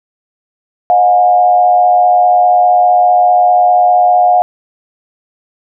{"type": "tone with frequency modulation", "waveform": "sine", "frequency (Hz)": 720, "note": "F#5", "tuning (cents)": -47, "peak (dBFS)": -5, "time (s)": [0.9, 4.42], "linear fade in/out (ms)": 0, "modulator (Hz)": 95.2, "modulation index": 0.61, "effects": []}